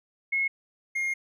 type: tone pair in turn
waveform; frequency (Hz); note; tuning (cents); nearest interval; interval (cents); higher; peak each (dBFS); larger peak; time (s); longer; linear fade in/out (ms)
sine / triangle; 2172 / 2133; C#7 / C7; -36 / +33; unison; 31; first; -23 / -24; first; 0.32-0.48 / 0.95-1.14; second; 10
effects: none